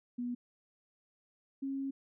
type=tone pair in turn; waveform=sine; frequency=243.7 / 272.1 Hz; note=B3 / C#4; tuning=-23 / -32 cents; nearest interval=major second; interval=191 cents; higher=second; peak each=-34 / -34 dBFS; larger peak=neither; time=0.18-0.35 / 1.62-1.91 s; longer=second; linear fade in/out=10 ms; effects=none